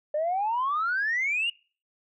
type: exponential sweep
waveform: sine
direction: up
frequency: 587.3 to 2900 Hz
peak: -23 dBFS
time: 0.14-1.5 s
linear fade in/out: 5 ms
effects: noise-tail reverb RT60 0.4 s tail -25 dB re dry + tanh soft clip ceiling -20 dBFS